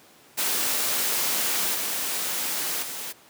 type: noise with level steps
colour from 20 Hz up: white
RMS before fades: -25 / -28 / -34 dBFS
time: 0.37-3.13 s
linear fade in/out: 20 ms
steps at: 1.74 / 2.82 s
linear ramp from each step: 10 ms
effects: pink hiss -53 dBFS RMS until 3.29 s + high-pass 200 Hz 12 dB/octave